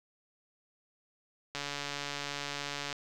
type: click train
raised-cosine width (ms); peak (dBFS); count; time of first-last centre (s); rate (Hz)
0.2; -19; 198; 1.55-2.928; 143
effects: none